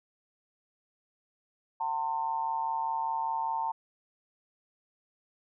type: tone with amplitude modulation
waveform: sine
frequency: 900 Hz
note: A5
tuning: 39 cents sharp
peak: -25 dBFS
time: 1.8-3.72 s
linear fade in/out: 10 ms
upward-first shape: sine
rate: 145 Hz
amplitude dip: 75%
effects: none